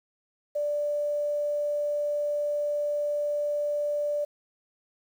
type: tone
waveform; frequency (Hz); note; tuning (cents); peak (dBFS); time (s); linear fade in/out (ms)
sine; 587.3; D5; 0; -25; 0.55-4.25; 10
effects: 9-bit